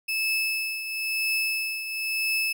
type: tone with tremolo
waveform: 35% pulse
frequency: 2612 Hz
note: E7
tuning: 17 cents flat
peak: -21 dBFS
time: 0.08-2.53 s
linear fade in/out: 10 ms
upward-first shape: triangle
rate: 0.99 Hz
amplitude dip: 65%
effects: none